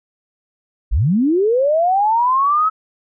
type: linear sweep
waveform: sine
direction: up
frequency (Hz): 36.71 to 1300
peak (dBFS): -12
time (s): 0.91-2.7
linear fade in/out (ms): 20
effects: none